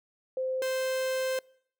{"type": "tone pair in turn", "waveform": ["sine", "45% pulse"], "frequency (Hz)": [519, 521.2], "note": ["C5", "C5"], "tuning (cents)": [-14, -7], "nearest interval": "unison", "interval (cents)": 7, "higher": "second", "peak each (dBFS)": -28, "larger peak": "neither", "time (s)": [[0.37, 0.62], [0.62, 1.39]], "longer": "second", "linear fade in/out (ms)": 2, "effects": ["noise-tail reverb RT60 0.6 s tail -24 dB re dry"]}